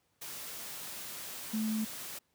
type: tone in noise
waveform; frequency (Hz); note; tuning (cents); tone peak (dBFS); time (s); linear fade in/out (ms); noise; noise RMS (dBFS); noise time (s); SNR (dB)
sine; 218.3; A3; -13; -30; 1.53-1.85; 10; white; -43; 0.21-2.19; +10
effects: pink hiss -75 dBFS RMS until 2.34 s + high-pass 80 Hz 12 dB/octave